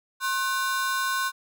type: ring-modulated tone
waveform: 45% pulse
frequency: 1287 Hz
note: E6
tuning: 42 cents flat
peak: -21 dBFS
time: 0.2-1.32 s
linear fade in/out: 50 ms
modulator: 217 Hz
effects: none